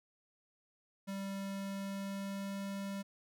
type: tone with pitch glide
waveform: square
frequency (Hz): 195.9 to 197.26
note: G3 to G3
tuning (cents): -1 to +11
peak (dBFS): -39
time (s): 1.07-3.03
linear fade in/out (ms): 20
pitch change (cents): +12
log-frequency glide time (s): 1.31-2.56
effects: none